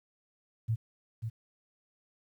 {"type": "tone with echo", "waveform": "sine", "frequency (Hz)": 112.7, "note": "A2", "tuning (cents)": 42, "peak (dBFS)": -26, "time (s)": [0.68, 0.76], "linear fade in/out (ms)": 20, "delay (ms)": 540, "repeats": 1, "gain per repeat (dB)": -6, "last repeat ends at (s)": 1.3, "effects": ["11-bit"]}